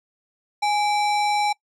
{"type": "tone with sample-and-hold", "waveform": "sine", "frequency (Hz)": 830.6, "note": "G#5", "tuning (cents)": 0, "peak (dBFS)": -18, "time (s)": [0.62, 1.53], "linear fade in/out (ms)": 10, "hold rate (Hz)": 3150, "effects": ["noise-tail reverb RT60 0.1 s tail -23 dB re dry", "low-pass 7000 Hz 12 dB/octave"]}